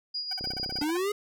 sine tone with tremolo, 4877 Hz, D#8, 35 cents flat, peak -29 dBFS, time 0.14-0.83 s, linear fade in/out 10 ms, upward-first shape sine, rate 6.7 Hz, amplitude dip 50%
20% pulse tone bursts, 759 Hz, F#5, 44 cents sharp, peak -32 dBFS, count 11, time 0.31-0.972 s, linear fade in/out 5 ms, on 22 ms, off 42 ms
click train, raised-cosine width 2 ms, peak -26 dBFS, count 14, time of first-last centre 0.41-0.819 s, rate 31.8 Hz
square linear sweep, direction up, 284.4 to 423.1 Hz, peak -27 dBFS, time 0.81-1.12 s, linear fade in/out 5 ms
effects none

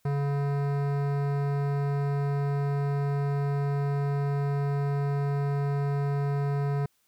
sine tone with hard clipping, 141.6 Hz, C#3, 37 cents sharp, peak -27 dBFS, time 0.05-6.86 s, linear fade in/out 5 ms, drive 17 dB, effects white hiss -70 dBFS RMS until 7.07 s

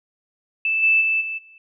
sine tone with level steps, 2637 Hz, E7, in tune, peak -18 / -13 / -17 / -25 / -45 dBFS, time 0.65-1.58 s, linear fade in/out 2 ms, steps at 0.82 / 1 / 1.2 / 1.37 s, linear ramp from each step 20 ms, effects none

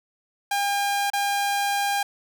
sawtooth tone with dropouts, 805 Hz, G5, 46 cents sharp, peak -18 dBFS, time 0.51-2.03 s, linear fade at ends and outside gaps 5 ms, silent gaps 1.102-1.133 s, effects 8-bit

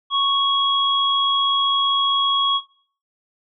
sine tone pair together, 1108.7 / 3316 Hz, C#6 / G#7, 0 / -3 cents, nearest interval octave + perfect fifth, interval 1897 cents, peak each -19 dBFS, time 0.1-2.61 s, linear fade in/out 50 ms, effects noise-tail reverb RT60 0.5 s tail -18 dB re dry

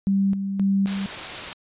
sine tone with tremolo, 196 Hz, G3, in tune, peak -17 dBFS, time 0.07-1.06 s, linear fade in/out 0 ms, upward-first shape square, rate 1.9 Hz, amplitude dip 55%
white noise, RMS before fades -31 dBFS, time 0.87-1.53 s, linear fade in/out 0 ms
effects resampled to 8000 Hz

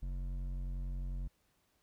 sine tone with hard clipping, 45.54 Hz, F#1, 27 cents flat, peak -38 dBFS, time 0.02-1.28 s, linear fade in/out 10 ms, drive 9 dB, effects pink hiss -75 dBFS RMS until 1.82 s

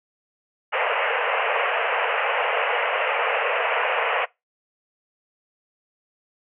pink band-pass noise, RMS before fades -23 dBFS, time 0.72-4.26 s, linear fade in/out 20 ms, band 450 to 2900 Hz, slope 96 dB/octave, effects noise-tail reverb RT60 0.2 s tail -22 dB re dry

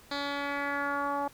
10% pulse tone with low-pass filter sweep, 283.7 Hz, C#4, 40 cents sharp, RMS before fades -32 dBFS, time 0.11-1.28 s, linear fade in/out 5 ms, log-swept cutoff 4300 to 880 Hz, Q 2.6, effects pink hiss -56 dBFS RMS until 1.33 s

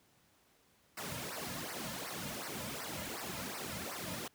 pink noise with flanger, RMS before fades -42 dBFS, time 0.97-4.28 s, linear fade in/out 5 ms, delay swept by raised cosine 0.28 to 2.68 ms, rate 2.7 Hz, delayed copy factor -1, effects pink hiss -69 dBFS RMS until 4.34 s + high-pass 80 Hz 12 dB/octave

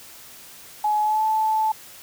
sine tone with pitch glide, 846 to 872.8 Hz, G#5 to A5, +32 to -14 cents, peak -18 dBFS, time 0.84-1.72 s, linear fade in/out 5 ms, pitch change +54 cents, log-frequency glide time 1.01-1.24 s, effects white hiss -44 dBFS RMS until 2.02 s

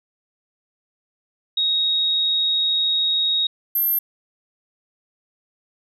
sine tone pair in turn, 3767 / 12645 Hz, A#7 / G9, +17 / +14 cents, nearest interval octave + major sixth, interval 2097 cents, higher second, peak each -17 / -17 dBFS, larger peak neither, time 1.57-3.47 / 3.75-3.99 s, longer first, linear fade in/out 5 ms, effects none

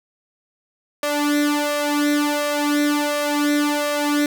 sawtooth tone with flanger, 293.2 Hz, D4, 3 cents flat, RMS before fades -20 dBFS, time 1.03-4.26 s, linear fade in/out 2 ms, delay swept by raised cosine 1.8 to 2.9 ms, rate 1.4 Hz, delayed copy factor +0.8, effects none

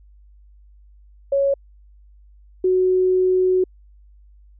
sine tone pair in turn, 554.4 / 370 Hz, C#5 / F#4, 0 / 0 cents, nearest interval perfect fifth, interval 700 cents, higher first, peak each -15 / -14 dBFS, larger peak second, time 1.32-1.54 / 2.64-3.64 s, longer second, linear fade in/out 5 ms, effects added 50 Hz sine -46 dBFS peak until 4.59 s

